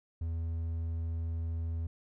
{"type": "tone", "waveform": "triangle", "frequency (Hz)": 82.41, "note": "E2", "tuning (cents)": 0, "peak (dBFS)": -30, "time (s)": [0.21, 1.87], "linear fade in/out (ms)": 5, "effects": []}